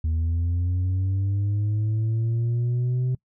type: linear sweep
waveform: sine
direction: up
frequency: 79 to 128.2 Hz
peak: -18 dBFS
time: 0.04-3.15 s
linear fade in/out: 5 ms
effects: noise-tail reverb RT60 0.1 s tail -25 dB re dry + tanh soft clip ceiling -20 dBFS